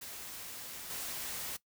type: noise with level steps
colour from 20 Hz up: white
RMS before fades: -45 / -40 dBFS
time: 0.01-1.57 s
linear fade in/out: 10 ms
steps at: 0.9 s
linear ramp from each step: 2 ms
effects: noise-tail reverb RT60 0.1 s tail -18 dB re dry